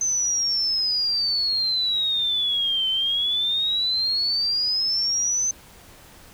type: exponential two-way sweep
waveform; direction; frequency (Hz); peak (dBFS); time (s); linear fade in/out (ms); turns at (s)
sine; down then up; 6200 to 3069 to 6200; -20; 0.01-5.51; 2; 2.89
effects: pink hiss -48 dBFS RMS until 6.33 s